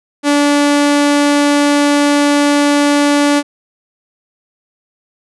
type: tone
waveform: sawtooth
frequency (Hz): 289.2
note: D4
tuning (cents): -27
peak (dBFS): -5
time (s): 0.23-3.43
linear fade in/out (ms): 50
effects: resampled to 24000 Hz